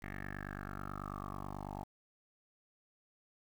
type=tone with low-pass filter sweep; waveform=10% pulse; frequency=49.17 Hz; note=G1; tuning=6 cents sharp; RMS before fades=-44 dBFS; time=0.02-1.84 s; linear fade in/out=10 ms; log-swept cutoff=2000 to 870 Hz; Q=7.4; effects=10-bit